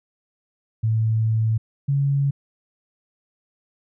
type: tone pair in turn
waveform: sine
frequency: 111 / 139.85 Hz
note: A2 / C#3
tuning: +16 / +16 cents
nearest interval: major third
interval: 400 cents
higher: second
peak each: -17 dBFS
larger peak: neither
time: 0.83-1.58 / 1.88-2.31 s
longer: first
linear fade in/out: 10 ms
effects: none